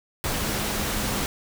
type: tone in noise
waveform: sine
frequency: 208.1 Hz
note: G#3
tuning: 4 cents sharp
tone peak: -35 dBFS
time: 0.38-1.21 s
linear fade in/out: 0 ms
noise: pink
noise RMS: -27 dBFS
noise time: 0.24-1.26 s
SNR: -11 dB
effects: none